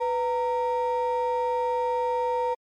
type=ring-modulated tone; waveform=triangle; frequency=710 Hz; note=F5; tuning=28 cents sharp; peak=-17 dBFS; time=0-2.55 s; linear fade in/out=20 ms; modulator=214 Hz; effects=tanh soft clip ceiling -16 dBFS + MP3 64 kbps